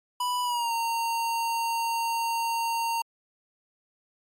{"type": "tone with pitch glide", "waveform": "square", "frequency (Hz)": [987.8, 921.6], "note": ["B5", "A#5"], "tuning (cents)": [0, -20], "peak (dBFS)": -26, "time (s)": [0.2, 3.02], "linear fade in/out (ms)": 5, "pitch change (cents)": -120, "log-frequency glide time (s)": [0.43, 0.72], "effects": ["MP3 64 kbps"]}